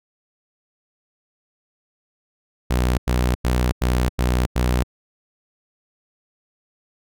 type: tone bursts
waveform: sawtooth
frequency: 61.74 Hz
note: B1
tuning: in tune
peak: -13 dBFS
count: 6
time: 2.7-4.835 s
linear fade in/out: 10 ms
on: 280 ms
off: 91 ms
effects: none